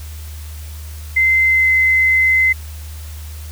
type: tone with pitch glide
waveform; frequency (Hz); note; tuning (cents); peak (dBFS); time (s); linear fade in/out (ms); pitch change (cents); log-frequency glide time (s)
sine; 2072 to 2056; C7 to C7; -17 to -31; -10; 1.16-2.53; 10; -14; 1.46-1.69
effects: added 76 Hz sine -28 dBFS peak until 3.51 s + white hiss -40 dBFS RMS until 3.51 s